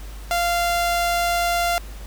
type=tone; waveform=sawtooth; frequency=693 Hz; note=F5; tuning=14 cents flat; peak=-15 dBFS; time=0.31-1.78 s; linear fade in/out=0 ms; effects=added 50 Hz sine -33 dBFS peak until 2.06 s + pink hiss -44 dBFS RMS until 2.06 s